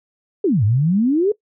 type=exponential two-way sweep; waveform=sine; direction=down then up; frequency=440 to 98.5 to 440 Hz; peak=-13 dBFS; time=0.44-1.32 s; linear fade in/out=5 ms; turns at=0.64 s; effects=noise-tail reverb RT60 0.1 s tail -21 dB re dry